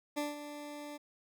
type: tone with ADSR envelope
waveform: 20% pulse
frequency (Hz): 293.7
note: D4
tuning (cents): 0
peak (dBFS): -27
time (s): 0.16-0.98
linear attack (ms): 19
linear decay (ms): 170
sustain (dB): -11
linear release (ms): 20
effects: none